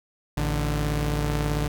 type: tone pair together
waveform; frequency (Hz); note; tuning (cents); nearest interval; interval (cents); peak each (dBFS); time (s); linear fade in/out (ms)
sawtooth; 55.4 / 147.9; A1 / D3; +13 / +13; octave + perfect fourth; 1700; -22; 0.37-1.68; 5
effects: none